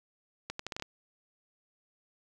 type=accelerating click train; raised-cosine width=0.2 ms; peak=-19 dBFS; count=7; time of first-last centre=0.5-0.824 s; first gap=94 ms; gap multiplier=0.77; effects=none